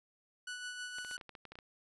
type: tone with tremolo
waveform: sawtooth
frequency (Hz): 1480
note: F#6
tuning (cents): 0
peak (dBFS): -36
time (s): 0.47-1.17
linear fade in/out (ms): 5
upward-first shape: sine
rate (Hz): 6.3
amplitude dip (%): 40
type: noise with exponential growth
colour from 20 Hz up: violet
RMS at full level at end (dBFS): -44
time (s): 0.59-1.15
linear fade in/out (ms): 1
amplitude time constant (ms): 120
type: clicks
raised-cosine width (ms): 0.3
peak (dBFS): -33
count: 11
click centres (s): 0.985 / 1.048 / 1.112 / 1.179 / 1.212 / 1.293 / 1.352 / 1.453 / 1.52 / 1.555 / 1.588
effects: resampled to 24000 Hz